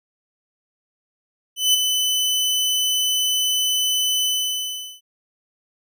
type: tone with ADSR envelope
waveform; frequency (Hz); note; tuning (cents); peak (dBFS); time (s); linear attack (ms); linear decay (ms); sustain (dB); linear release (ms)
sawtooth; 3012; F#7; +30; -9; 1.56-5.01; 180; 11; -6; 760
effects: none